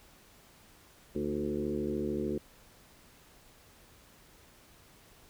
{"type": "harmonic tone with a mistuned harmonic", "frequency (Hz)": 73.42, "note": "D2", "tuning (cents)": 0, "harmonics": [1, 2, 3, 4, 5, 6, 7], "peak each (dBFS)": [-44, -43, -36, -38, -35, -39, -44], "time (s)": [1.15, 2.38], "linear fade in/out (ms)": 5, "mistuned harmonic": 4, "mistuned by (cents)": 56, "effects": ["pink hiss -59 dBFS RMS until 5.29 s"]}